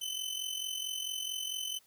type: tone with amplitude modulation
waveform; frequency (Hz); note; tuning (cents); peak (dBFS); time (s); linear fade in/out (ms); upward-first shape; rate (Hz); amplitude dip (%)
sawtooth; 3041; F#7; +47; -29; 0.01-1.79; 10; sine; 44.5; 65
effects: white hiss -66 dBFS RMS until 1.86 s